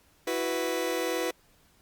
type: chord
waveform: sawtooth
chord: E suspended second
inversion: none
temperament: just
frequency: 329.6 / 370.8 / 494.4 Hz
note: E4 / F#4 / B4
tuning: 0 / +4 / +2 cents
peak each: -29 / -29 / -26 dBFS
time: 0.27-1.31 s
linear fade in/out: 5 ms
effects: pink hiss -63 dBFS RMS until 1.81 s + Opus 48 kbps